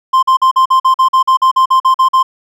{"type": "tone bursts", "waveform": "triangle", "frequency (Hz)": 1046.5, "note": "C6", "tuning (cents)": 0, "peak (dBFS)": -4, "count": 15, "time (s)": [0.13, 2.23], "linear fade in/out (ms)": 10, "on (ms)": 98, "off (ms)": 45, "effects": []}